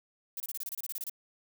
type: noise bursts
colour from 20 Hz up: violet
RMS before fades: -37 dBFS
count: 13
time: 0.37-1.097 s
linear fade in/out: 2 ms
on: 31 ms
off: 27 ms
effects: none